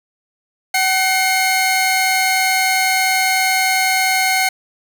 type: tone pair together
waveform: sawtooth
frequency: 757 / 2141 Hz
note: F#5 / C7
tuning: +39 / +39 cents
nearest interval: octave + tritone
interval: 1800 cents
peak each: -13 dBFS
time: 0.74-4.49 s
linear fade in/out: 5 ms
effects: none